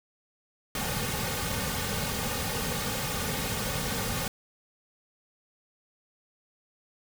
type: noise with comb filter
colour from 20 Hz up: pink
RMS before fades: -31 dBFS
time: 0.75-4.28 s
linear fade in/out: 2 ms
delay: 3 ms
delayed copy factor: -0.7
effects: none